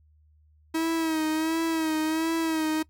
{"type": "tone with vibrato", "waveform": "45% pulse", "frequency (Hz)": 320, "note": "D#4", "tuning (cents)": 49, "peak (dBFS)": -24, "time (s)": [0.74, 2.83], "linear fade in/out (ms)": 10, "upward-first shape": "sine", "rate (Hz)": 1.4, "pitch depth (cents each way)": 46, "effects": ["noise-tail reverb RT60 0.1 s tail -22 dB re dry", "added 76 Hz sine -57 dBFS peak until 2.89 s"]}